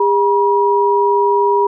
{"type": "tone pair together", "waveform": "sine", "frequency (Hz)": [404.7, 962], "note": ["G#4", "B5"], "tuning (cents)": [-45, -46], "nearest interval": "octave + minor third", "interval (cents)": 1499, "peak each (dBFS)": -13, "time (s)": [0, 1.67], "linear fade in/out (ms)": 5, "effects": []}